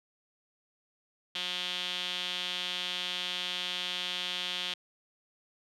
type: tone with band-pass filter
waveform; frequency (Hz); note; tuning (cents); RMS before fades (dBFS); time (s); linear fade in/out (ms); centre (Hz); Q
sawtooth; 180; F#3; -47; -35; 1.35-4.74; 5; 3300; 4.7
effects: none